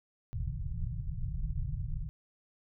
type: low-pass noise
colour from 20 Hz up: pink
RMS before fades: -35 dBFS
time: 0.33-2.09 s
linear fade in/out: 0 ms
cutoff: 160 Hz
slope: 96 dB/octave
effects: none